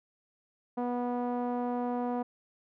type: tone with low-pass filter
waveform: sawtooth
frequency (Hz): 244.4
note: B3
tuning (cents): -18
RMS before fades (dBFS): -32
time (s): 0.77-2.23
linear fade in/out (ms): 10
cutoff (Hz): 840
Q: 2.1
effects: none